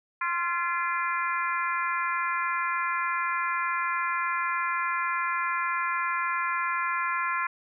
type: harmonic tone with a mistuned harmonic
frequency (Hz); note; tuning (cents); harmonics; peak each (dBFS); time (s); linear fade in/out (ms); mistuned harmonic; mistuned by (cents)
343.4; F4; -29; 3 / 4 / 5 / 6 / 7; -29 / -31 / -33 / -35 / -36; 0.21-7.47; 5; 3; +28
effects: none